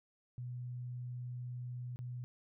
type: tone with dropouts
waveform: sine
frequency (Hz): 123.47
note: B2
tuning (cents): 0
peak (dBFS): -40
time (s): 0.38-2.24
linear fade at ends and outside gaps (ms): 0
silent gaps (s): 1.96-1.99
effects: none